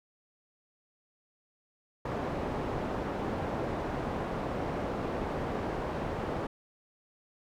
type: low-pass noise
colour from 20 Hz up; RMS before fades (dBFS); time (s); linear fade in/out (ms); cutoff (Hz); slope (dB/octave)
white; -34; 2.05-6.47; 5; 680; 12
effects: none